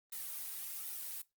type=noise with flanger; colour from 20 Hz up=blue; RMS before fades=-43 dBFS; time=0.12-1.22 s; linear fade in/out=5 ms; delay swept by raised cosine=1.8 to 3.4 ms; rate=1.3 Hz; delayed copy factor=-0.85; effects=noise-tail reverb RT60 0.2 s tail -21 dB re dry + Opus 32 kbps